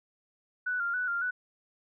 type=tone with vibrato; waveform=sine; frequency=1439 Hz; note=F#6; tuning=49 cents flat; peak=-28 dBFS; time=0.66-1.31 s; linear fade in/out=10 ms; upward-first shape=square; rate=3.6 Hz; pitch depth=54 cents each way; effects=none